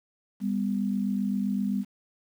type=tone pair together; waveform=sine; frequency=199.9 / 247.6 Hz; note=G3 / B3; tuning=+34 / +5 cents; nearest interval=major third; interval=371 cents; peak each=-26 / -30 dBFS; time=0.4-1.85 s; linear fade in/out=50 ms; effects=9-bit